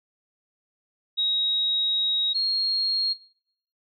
sine tone pair in turn, 3799 / 4264 Hz, A#7 / C8, +32 / +32 cents, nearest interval major second, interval 200 cents, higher second, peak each -21 dBFS, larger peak neither, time 1.17-2.34 / 2.34-3.14 s, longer first, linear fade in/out 20 ms, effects noise-tail reverb RT60 0.7 s tail -24 dB re dry

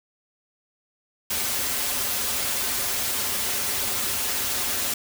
white noise with comb filter, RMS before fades -26 dBFS, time 1.3-4.94 s, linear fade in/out 5 ms, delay 6.2 ms, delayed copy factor -0.8, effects none

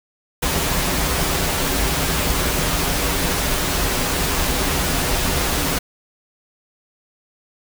pink noise with comb filter, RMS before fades -20 dBFS, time 0.42-5.79 s, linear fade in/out 10 ms, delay 9.2 ms, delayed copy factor -0.55, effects none

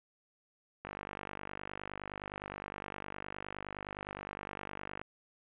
click train, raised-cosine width 0.5 ms, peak -25 dBFS, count 208, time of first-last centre 0.85-5.015 s, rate 49.7 Hz, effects resampled to 8000 Hz + 10-bit

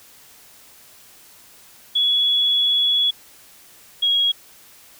sine tone pair in turn, 3379 / 3304 Hz, G#7 / G#7, +29 / -10 cents, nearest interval unison, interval 39 cents, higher first, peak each -15 dBFS, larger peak neither, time 1.95-3.11 / 4.02-4.32 s, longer first, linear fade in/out 10 ms, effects white hiss -48 dBFS RMS until 4.99 s

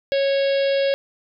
harmonic tone, 551 Hz, C#5, 11 cents flat, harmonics 1 / 3 / 4 / 5 / 6 / 7 / 8 / 9, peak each -17 / -32 / -35 / -34 / -33 / -37 / -38 / -38 dBFS, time 0.12-0.94 s, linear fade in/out 0 ms, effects none

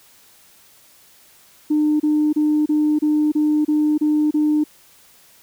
sine tone bursts, 302.2 Hz, D4, 50 cents sharp, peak -13 dBFS, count 9, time 1.7-4.64 s, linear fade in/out 10 ms, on 300 ms, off 30 ms, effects tanh soft clip ceiling -10 dBFS + white hiss -51 dBFS RMS until 5.42 s

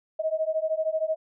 sine beating tone pair, 627 / 640 Hz, D#5 / D#5, +13 / +49 cents, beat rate 13 Hz, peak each -27 dBFS, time 0.19-1.16 s, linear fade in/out 10 ms, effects none

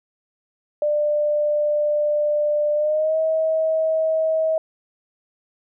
sine tone with pitch glide, 595 to 637.7 Hz, D5 to D#5, +22 to +42 cents, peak -17 dBFS, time 0.82-4.58 s, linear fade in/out 2 ms, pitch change +120 cents, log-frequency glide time 2.75-3.18 s, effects none

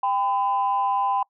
sine tone pair together, 794 / 1009.8 Hz, G5 / B5, +22 / +38 cents, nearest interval major third, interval 416 cents, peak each -22 dBFS, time 0.03-1.23 s, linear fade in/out 5 ms, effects noise-tail reverb RT60 0.1 s tail -25 dB re dry + tanh soft clip ceiling -13 dBFS

